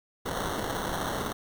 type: noise with sample-and-hold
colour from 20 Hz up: white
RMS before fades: -32 dBFS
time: 0.25-1.33 s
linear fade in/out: 10 ms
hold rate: 2450 Hz
effects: none